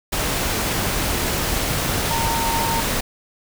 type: tone in noise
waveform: sine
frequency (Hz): 916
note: A#5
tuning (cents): -31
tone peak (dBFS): -22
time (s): 2.1-2.81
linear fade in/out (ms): 10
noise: pink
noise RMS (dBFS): -22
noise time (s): 0.12-3.01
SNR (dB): -3
effects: none